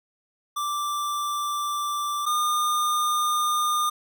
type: tone pair in turn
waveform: square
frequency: 1174.7 / 1212.6 Hz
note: D6 / D#6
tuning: 0 / -45 cents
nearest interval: minor second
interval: 55 cents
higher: second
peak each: -26 / -22 dBFS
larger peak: second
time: 0.56-2.26 / 2.26-3.9 s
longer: first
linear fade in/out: 10 ms
effects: none